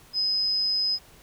sine tone, 5050 Hz, D#8, 25 cents sharp, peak -22 dBFS, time 0.13-0.99 s, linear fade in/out 50 ms, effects pink hiss -53 dBFS RMS until 1.22 s

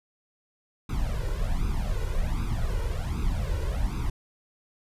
brown noise with flanger, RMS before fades -27 dBFS, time 0.89-4.1 s, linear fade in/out 5 ms, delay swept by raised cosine 0.8 to 2.1 ms, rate 1.3 Hz, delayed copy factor +0.9, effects resampled to 32000 Hz

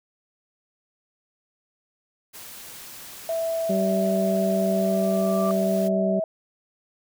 white noise, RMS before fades -41 dBFS, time 2.33-5.89 s, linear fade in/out 20 ms
sine tone with pitch glide, 658 to 647.4 Hz, E5 to E5, -3 to -31 cents, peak -23 dBFS, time 3.29-6.24 s, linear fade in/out 2 ms, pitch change -28 cents, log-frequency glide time 5.43-6.1 s
harmonic tone, 192.7 Hz, G3, 29 cents flat, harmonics 1 / 2 / 3, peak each -23 / -29 / -30 dBFS, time 3.69-6.2 s, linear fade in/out 10 ms
sine tone with exponential growth, 1174.7 Hz, D6, in tune, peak -26 dBFS, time 4.59-5.51 s, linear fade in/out 0 ms, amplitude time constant 200 ms
effects none

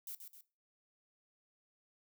violet noise with echo, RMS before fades -45 dBFS, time 0.07-0.15 s, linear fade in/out 2 ms, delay 130 ms, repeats 2, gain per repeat -6 dB, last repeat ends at 0.41 s, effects noise-tail reverb RT60 0.3 s tail -17 dB re dry

